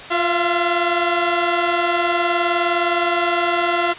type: tone pair together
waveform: 15% pulse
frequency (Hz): 349.2 / 678.9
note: F4 / F5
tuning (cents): 0 / -49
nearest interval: octave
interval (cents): 1151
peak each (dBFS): -13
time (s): 0.1-3.94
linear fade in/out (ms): 20
effects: white hiss -34 dBFS RMS until 3.98 s + resampled to 8000 Hz